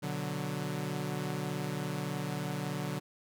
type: chord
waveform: sawtooth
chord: B minor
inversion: none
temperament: equal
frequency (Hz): 123.47 / 146.83 / 185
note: B2 / D3 / F#3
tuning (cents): 0 / 0 / 0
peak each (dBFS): -38 / -32 / -34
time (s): 0.02-3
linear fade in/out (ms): 20
effects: none